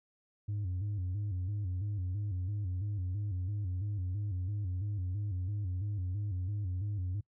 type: tone with vibrato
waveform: sine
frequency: 96.9 Hz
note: G2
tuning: 20 cents flat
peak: -30 dBFS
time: 0.48-7.21 s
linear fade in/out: 10 ms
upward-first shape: square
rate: 3 Hz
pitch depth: 110 cents each way
effects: noise-tail reverb RT60 0.1 s tail -25 dB re dry + tanh soft clip ceiling -31 dBFS